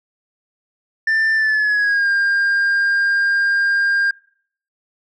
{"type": "tone with pitch glide", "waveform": "sine", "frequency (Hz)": [1780, 1604.2], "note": ["A6", "G6"], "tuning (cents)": [20, 40], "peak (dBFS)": -11, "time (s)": [1.07, 4.11], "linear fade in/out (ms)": 5, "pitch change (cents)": -180, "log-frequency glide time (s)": [1.34, 2.09], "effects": ["noise-tail reverb RT60 0.6 s tail -24 dB re dry", "tanh soft clip ceiling -13 dBFS"]}